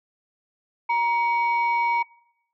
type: tone pair together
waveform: sine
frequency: 942 / 2255 Hz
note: A#5 / C#7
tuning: +18 / +29 cents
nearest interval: octave + minor third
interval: 1511 cents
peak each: -19 / -26 dBFS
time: 0.89-2.03 s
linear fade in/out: 10 ms
effects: noise-tail reverb RT60 0.8 s tail -25 dB re dry + tanh soft clip ceiling -14 dBFS